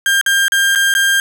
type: tone with dropouts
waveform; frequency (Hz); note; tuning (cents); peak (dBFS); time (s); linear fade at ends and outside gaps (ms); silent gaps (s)
35% pulse; 1598; G6; +33; -9; 0.06-1.2; 1; 0.213-0.262 / 0.482-0.52 / 0.751-0.757 / 0.94-0.95
effects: none